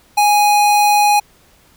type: tone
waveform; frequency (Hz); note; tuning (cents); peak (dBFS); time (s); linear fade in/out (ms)
square; 829; G#5; -3; -10; 0.17-1.2; 10
effects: pink hiss -51 dBFS RMS until 1.76 s